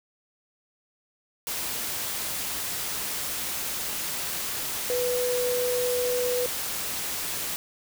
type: tone in noise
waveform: sine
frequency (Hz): 493.9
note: B4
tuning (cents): 0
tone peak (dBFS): -24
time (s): 4.9-6.46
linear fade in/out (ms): 0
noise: white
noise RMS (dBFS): -31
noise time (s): 1.47-7.56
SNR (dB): +4
effects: none